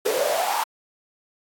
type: noise with high-pass filter sweep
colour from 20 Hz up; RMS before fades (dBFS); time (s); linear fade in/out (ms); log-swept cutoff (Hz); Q
pink; -23; 0.05-0.64; 10; 430 to 950; 9.5
effects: AAC 64 kbps